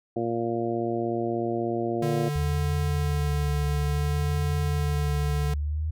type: harmonic tone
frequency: 116.54 Hz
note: A#2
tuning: in tune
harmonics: 1 / 2 / 3 / 4 / 5 / 6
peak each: -35 / -32 / -28 / -34 / -35 / -33 dBFS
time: 0.16-2.29 s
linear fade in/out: 5 ms
type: tone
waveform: square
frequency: 146.8 Hz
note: D3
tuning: in tune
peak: -27 dBFS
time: 2.02-5.54 s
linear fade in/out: 5 ms
type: tone with vibrato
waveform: sine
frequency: 77 Hz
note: D#2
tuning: 17 cents flat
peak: -25 dBFS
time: 2.35-5.91 s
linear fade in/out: 10 ms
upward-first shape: sine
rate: 0.58 Hz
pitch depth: 130 cents each way
effects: none